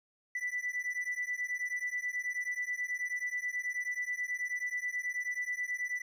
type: beating tone pair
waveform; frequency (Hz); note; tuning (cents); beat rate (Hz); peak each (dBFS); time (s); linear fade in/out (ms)
triangle; 1975.5 / 1984.8; B6 / B6; 0 / +8; 9.3; -33 / -33; 0.35-6.02; 5
effects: tanh soft clip ceiling -29 dBFS